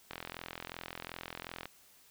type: click train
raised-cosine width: 0.3 ms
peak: -24 dBFS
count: 67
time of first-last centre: 0.11-1.656 s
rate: 42.7 Hz
effects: white hiss -62 dBFS RMS until 2.1 s